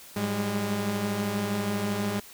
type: tone cluster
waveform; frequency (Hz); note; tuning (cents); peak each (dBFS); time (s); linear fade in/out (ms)
sawtooth; 105.2 / 191.8 / 204.3; G#2 / G3 / G#3; +23 / -37 / -28; -30 / -32 / -24; 0.16-2.2; 5
effects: white hiss -48 dBFS RMS until 2.33 s